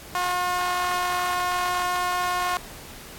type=tone with high-pass filter; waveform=sawtooth; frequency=359.1 Hz; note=F4; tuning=48 cents sharp; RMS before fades=-25 dBFS; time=0.15-2.57 s; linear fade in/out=0 ms; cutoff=910 Hz; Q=3.2; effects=pink hiss -42 dBFS RMS until 3.18 s + AAC 64 kbps